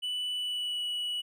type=tone with pitch glide; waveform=triangle; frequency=2974 to 2940 Hz; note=F#7 to F#7; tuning=+8 to -12 cents; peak=-29 dBFS; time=0.02-1.22 s; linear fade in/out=20 ms; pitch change=-20 cents; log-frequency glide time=0.34-0.83 s; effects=none